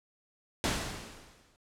pink noise with exponential decay, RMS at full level -28 dBFS, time 0.64-1.56 s, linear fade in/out 0 ms, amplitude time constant 200 ms, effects low-pass 9000 Hz 12 dB/octave

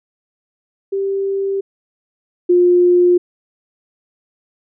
sine tone pair in turn, 392 / 355 Hz, G4 / F4, 0 / +28 cents, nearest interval major second, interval 172 cents, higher first, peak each -16 / -8 dBFS, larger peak second, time 0.92-1.61 / 2.49-3.18 s, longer neither, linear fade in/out 10 ms, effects none

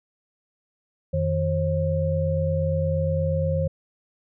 sine tone cluster, 87.7 / 156.2 / 536 Hz, F2 / D#3 / C5, +8 / +7 / +42 cents, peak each -25 dBFS, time 1.13-3.68 s, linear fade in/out 10 ms, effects none

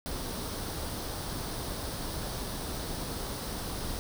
pink noise with comb filter, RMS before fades -36 dBFS, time 0.06-3.99 s, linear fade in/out 0 ms, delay 0.21 ms, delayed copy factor +0.5, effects none

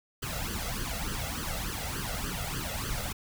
pink noise with flanger, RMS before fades -34 dBFS, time 0.22-3.13 s, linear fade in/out 10 ms, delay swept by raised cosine 0.64 to 1.52 ms, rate 3.4 Hz, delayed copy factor +0.8, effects none

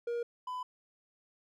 triangle tone pair in turn, 473.3 / 1002.9 Hz, A#4 / B5, +26 / +26 cents, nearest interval octave + minor second, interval 1300 cents, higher second, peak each -30 / -34 dBFS, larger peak first, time 0.07-0.23 / 0.47-0.63 s, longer neither, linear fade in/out 5 ms, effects none

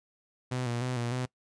sawtooth tone with vibrato, 122.9 Hz, B2, 8 cents flat, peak -26 dBFS, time 0.51-1.26 s, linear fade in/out 10 ms, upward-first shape square, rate 3.3 Hz, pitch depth 51 cents each way, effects noise-tail reverb RT60 0.1 s tail -22 dB re dry + resampled to 22050 Hz

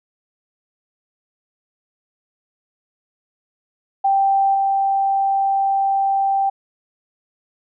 sine tone with level steps, 784 Hz, G5, in tune, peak -13 / -15 dBFS, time 4.04-6.5 s, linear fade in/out 10 ms, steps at 4.54 s, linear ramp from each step 10 ms, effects none

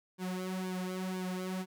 sawtooth tone with flanger, 185 Hz, F#3, in tune, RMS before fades -37 dBFS, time 0.18-1.66 s, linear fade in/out 50 ms, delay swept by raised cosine 1.5 to 4.3 ms, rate 2 Hz, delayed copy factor -0.85, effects none

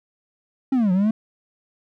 triangle linear two-way sweep, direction down then up, 275.4 to 177.5 to 225.3 Hz, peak -14 dBFS, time 0.72-1.11 s, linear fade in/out 5 ms, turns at 0.92 s, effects none

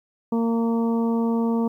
harmonic tone, 230 Hz, A#3, 23 cents flat, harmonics 1 / 2 / 3 / 4 / 5, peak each -20 / -27 / -36 / -33 / -39 dBFS, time 0.32-1.68 s, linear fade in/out 5 ms, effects 10-bit

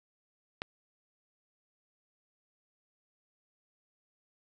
click, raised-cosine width 0.3 ms, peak -18 dBFS, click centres 0.619 s, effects none

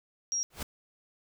sine tone, 5640 Hz, F8, 16 cents sharp, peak -28 dBFS, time 0.32-0.43 s, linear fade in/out 0 ms
pink noise with exponential growth, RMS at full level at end -31 dBFS, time 0.5-0.63 s, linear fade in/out 5 ms, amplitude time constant 28 ms
effects none

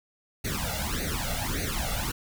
pink noise with flanger, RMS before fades -30 dBFS, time 0.44-2.12 s, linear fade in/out 10 ms, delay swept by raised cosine 0.47 to 1.47 ms, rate 1.7 Hz, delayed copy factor +0.95, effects none

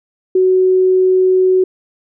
sine tone, 372.3 Hz, F#4, 11 cents sharp, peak -8 dBFS, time 0.35-1.64 s, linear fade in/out 5 ms, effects none

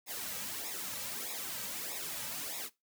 white noise with flanger, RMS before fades -40 dBFS, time 0.06-2.7 s, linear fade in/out 50 ms, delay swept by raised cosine 0.66 to 2.86 ms, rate 1.6 Hz, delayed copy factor -0.8, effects noise-tail reverb RT60 0.2 s tail -19 dB re dry

